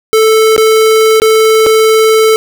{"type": "tone with dropouts", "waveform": "square", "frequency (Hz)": 439.8, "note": "A4", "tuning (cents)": -1, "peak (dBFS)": -5, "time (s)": [0.13, 2.36], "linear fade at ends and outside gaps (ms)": 0, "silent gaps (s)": [[0.564, 0.579], [1.2, 1.219], [1.663, 1.667]], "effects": []}